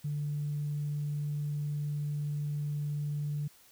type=tone; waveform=sine; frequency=146.83 Hz; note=D3; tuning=in tune; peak=-30 dBFS; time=0.04-3.48 s; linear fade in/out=10 ms; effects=tanh soft clip ceiling -26 dBFS + white hiss -60 dBFS RMS until 3.71 s